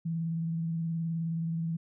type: tone with vibrato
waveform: sine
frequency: 164.81 Hz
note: E3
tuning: in tune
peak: -29 dBFS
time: 0.05-1.77 s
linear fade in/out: 10 ms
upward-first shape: square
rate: 19 Hz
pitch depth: 23 cents each way
effects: none